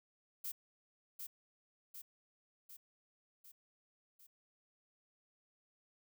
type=noise with echo; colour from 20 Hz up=violet; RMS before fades=-42 dBFS; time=0.44-0.52 s; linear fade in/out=10 ms; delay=750 ms; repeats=5; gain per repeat=-4 dB; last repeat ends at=4.27 s; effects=none